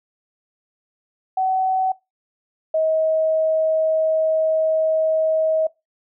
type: tone pair in turn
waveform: sine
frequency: 755 / 634.9 Hz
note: F#5 / D#5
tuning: +35 / +35 cents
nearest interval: minor third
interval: 300 cents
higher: first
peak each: -17 / -16 dBFS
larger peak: second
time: 1.37-1.92 / 2.74-5.67 s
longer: second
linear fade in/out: 5 ms
effects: noise-tail reverb RT60 0.2 s tail -20 dB re dry